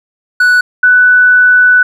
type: tone pair in turn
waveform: triangle / sine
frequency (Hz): 1480 / 1490.3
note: F#6 / F#6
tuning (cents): 0 / +12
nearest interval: unison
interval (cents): 12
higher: second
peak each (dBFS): -3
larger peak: neither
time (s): 0.4-0.61 / 0.83-1.83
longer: second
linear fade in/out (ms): 5
effects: none